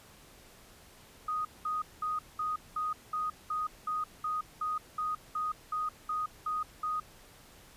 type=tone bursts; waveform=sine; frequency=1244.5 Hz; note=D#6; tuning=in tune; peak=-30 dBFS; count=16; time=1.28-7 s; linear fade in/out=5 ms; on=170 ms; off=200 ms; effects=pink hiss -56 dBFS RMS until 7.76 s + resampled to 32000 Hz